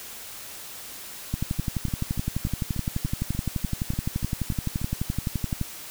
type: two click trains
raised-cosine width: 5 ms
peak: -19 / -13 dBFS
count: 12 / 51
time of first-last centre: 1.59-4.816 / 1.34-5.614 s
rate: 3.41 / 11.7 Hz
effects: white hiss -40 dBFS RMS until 5.9 s